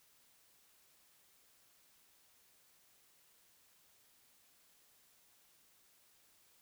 silence, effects white hiss -69 dBFS RMS until 6.61 s

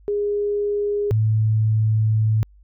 sine tone pair in turn, 410.9 / 109.21 Hz, G#4 / A2, -18 / -12 cents, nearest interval octave + major seventh, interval 2294 cents, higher first, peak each -19 / -15 dBFS, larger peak second, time 0.08-1.11 / 1.11-2.43 s, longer second, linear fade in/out 0 ms, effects added 50 Hz sine -47 dBFS peak until 2.63 s

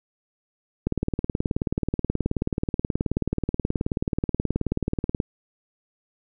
click train, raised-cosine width 3 ms, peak -10 dBFS, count 82, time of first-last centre 0.87-5.202 s, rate 18.7 Hz, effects none

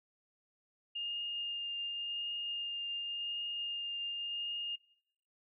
sine tone with vibrato, 2822 Hz, F7, 17 cents sharp, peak -36 dBFS, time 0.95-4.76 s, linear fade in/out 10 ms, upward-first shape triangle, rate 0.9 Hz, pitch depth 11 cents each way, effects noise-tail reverb RT60 0.8 s tail -23 dB re dry

